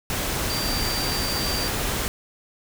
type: tone in noise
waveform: sine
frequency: 4683 Hz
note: D8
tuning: 6 cents flat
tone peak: -28 dBFS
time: 0.5-1.68 s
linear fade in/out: 0 ms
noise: pink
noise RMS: -26 dBFS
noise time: 0.1-2.08 s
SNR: -5 dB
effects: none